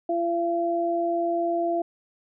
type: tone pair together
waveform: sine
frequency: 340.5 / 681 Hz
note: F4 / F5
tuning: -44 / -44 cents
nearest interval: octave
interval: 1200 cents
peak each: -26 / -24 dBFS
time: 0.09-1.82 s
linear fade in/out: 5 ms
effects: none